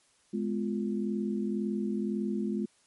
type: chord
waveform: sine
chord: F diminished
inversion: first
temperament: just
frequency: 209.5 / 251.4 / 349.2 Hz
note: Ab3 / Cb4 / F4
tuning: +15 / +31 / 0 cents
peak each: -30 / -36 / -35 dBFS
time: 0.33-2.66 s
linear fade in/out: 10 ms
effects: white hiss -66 dBFS RMS until 2.86 s + MP3 48 kbps